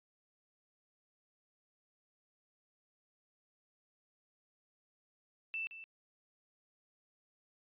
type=tone with echo; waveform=sine; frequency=2658 Hz; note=E7; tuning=14 cents sharp; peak=-36 dBFS; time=5.54-5.67 s; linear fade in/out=0 ms; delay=170 ms; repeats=1; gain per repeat=-11 dB; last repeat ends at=5.84 s; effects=resampled to 8000 Hz